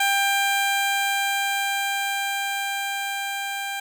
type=tone with level ramp; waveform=15% pulse; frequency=794 Hz; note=G5; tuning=22 cents sharp; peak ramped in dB=-12 to -21 dBFS; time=0-3.8 s; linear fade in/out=5 ms; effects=none